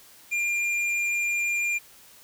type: tone with hard clipping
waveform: sine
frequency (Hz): 2398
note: D7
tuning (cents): +36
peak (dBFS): -25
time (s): 0.31-1.79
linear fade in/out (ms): 20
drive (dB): 7
effects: white hiss -52 dBFS RMS until 2.23 s